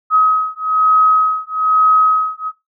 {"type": "beating tone pair", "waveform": "sine", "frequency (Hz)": [1269, 1270.1], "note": ["D#6", "D#6"], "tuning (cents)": [34, 35], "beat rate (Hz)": 1.1, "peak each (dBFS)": -13, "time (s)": [0.1, 2.52], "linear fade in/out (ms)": 50, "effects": ["noise-tail reverb RT60 0.2 s tail -18 dB re dry"]}